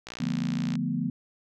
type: click train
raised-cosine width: 0.2 ms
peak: -21 dBFS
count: 42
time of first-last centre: 0.07-0.754 s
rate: 59.9 Hz
type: chord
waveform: sine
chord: B half-diminished seventh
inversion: first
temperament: equal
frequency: 146.83 / 174.61 / 220 / 246.9 Hz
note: D3 / F3 / A3 / B3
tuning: 0 / 0 / 0 / 0 cents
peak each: -33 / -31 / -32 / -30 dBFS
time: 0.2-1.1 s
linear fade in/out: 5 ms
effects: none